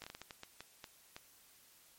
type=slowing click train; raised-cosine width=0.2 ms; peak=-29 dBFS; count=11; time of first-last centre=0.02-1.165 s; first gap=19 ms; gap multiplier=1.37; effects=white hiss -64 dBFS RMS until 1.98 s + MP3 64 kbps